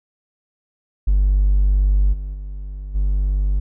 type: tone with level steps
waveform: triangle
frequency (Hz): 49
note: G1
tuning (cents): 0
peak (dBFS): -9 / -22 / -25 / -13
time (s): 1.07-3.6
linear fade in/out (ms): 10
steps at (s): 2.12 / 2.33 / 2.94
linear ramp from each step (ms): 20
effects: tanh soft clip ceiling -8 dBFS